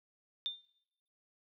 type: tone with exponential decay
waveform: sine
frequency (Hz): 3596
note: A7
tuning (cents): +37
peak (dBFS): -30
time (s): 0.46-0.65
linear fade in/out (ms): 0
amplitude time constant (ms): 40
effects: noise-tail reverb RT60 0.8 s tail -20 dB re dry